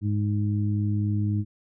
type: harmonic tone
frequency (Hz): 103.83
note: G#2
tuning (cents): 0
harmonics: 1 / 2 / 3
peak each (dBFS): -23 / -29 / -33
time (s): 0.01-1.45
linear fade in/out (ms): 50
effects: none